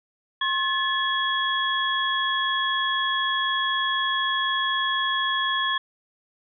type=tone cluster; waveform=sine; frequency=1071 / 1727 / 3328 Hz; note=C6 / A6 / G#7; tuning=+40 / -33 / +3 cents; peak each=-26 dBFS; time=0.41-5.78 s; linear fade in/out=5 ms; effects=none